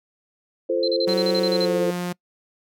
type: chord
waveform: sine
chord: F major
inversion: none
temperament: equal with one note detuned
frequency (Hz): 343.8 / 440 / 523.3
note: F4 / A4 / C5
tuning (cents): -27 / 0 / 0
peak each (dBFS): -25 / -25 / -22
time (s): 0.69-1.91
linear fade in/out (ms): 10
type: tone bursts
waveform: sine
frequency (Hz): 4100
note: C8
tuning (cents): -36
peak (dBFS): -24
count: 10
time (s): 0.83-1.653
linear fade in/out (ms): 2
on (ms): 49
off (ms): 37
type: tone with pitch glide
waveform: sawtooth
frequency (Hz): 187.8 to 177.46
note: F#3 to F3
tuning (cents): +26 to +28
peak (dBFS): -21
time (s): 1.07-2.13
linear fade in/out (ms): 10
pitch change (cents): -98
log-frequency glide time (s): 1.41-1.9
effects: noise-tail reverb RT60 0.1 s tail -25 dB re dry